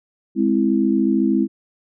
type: chord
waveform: sine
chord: Ab augmented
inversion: none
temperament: equal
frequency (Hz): 207.7 / 261.6 / 329.6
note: Ab3 / C4 / E4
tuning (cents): 0 / 0 / 0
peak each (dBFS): -19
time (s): 0.35-1.48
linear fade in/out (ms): 50
effects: none